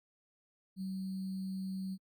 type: tone with sample-and-hold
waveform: sine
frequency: 189.8 Hz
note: F#3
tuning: 44 cents sharp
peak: -36 dBFS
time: 0.76-1.98 s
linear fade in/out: 50 ms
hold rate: 4410 Hz
effects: Opus 48 kbps